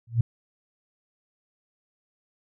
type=tone with exponential growth; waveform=sine; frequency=116.54 Hz; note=A#2; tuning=in tune; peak=-13 dBFS; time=0.07-0.21 s; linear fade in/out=5 ms; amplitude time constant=29 ms; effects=none